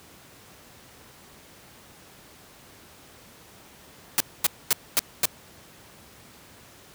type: noise bursts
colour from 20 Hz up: white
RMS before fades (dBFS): -20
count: 5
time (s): 4.18-5.255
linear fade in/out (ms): 0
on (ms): 23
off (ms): 240
effects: pink hiss -50 dBFS RMS until 6.94 s + high-pass 80 Hz 12 dB/octave